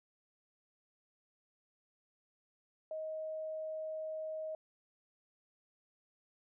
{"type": "tone", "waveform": "sine", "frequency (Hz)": 629, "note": "D#5", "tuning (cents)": 19, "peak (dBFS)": -38, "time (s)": [2.91, 4.55], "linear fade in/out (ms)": 2, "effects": []}